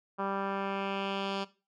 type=tone with low-pass filter sweep; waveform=10% pulse; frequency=196.2 Hz; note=G3; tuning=2 cents sharp; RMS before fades=-34 dBFS; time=0.18-1.45 s; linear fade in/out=20 ms; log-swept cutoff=1300 to 4200 Hz; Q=2.1; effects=noise-tail reverb RT60 0.3 s tail -17 dB re dry